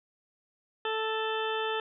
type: harmonic tone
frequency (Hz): 440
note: A4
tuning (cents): 0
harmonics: 1 / 2 / 3 / 4 / 6 / 7 / 8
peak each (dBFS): -32 / -35 / -37 / -38 / -40 / -40 / -41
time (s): 0.85-1.8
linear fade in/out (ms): 2
effects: none